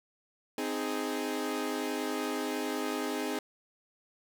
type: chord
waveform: sawtooth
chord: Ab major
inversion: first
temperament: equal with one note detuned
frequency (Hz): 260.3 / 311.1 / 415.3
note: C4 / Eb4 / Ab4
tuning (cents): -9 / 0 / 0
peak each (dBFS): -32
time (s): 0.58-3.39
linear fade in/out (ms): 2
effects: none